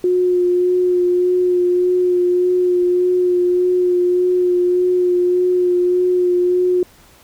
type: tone with vibrato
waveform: sine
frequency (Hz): 359.3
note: F4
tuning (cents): +49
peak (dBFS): -12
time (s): 0.04-6.83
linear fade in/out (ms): 2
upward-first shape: sine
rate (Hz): 1.7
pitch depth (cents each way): 16
effects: pink hiss -48 dBFS RMS until 7.23 s